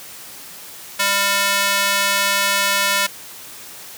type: tone with high-pass filter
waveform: square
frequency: 199.3 Hz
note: G3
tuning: 29 cents sharp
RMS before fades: -18 dBFS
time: 0.99-3.07 s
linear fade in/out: 10 ms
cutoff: 1400 Hz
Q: 0.71
effects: white hiss -37 dBFS RMS until 3.97 s + high-pass 80 Hz 12 dB/octave